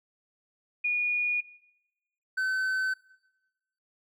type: tone pair in turn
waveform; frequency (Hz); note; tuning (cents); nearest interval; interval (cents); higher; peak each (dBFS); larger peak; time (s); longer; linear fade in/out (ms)
sine / triangle; 2447 / 1525.7; D#7 / G6; -29 / -47; minor sixth; 818; first; -24; neither; 0.84-1.41 / 2.37-2.94; neither; 10
effects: noise-tail reverb RT60 1.0 s tail -20 dB re dry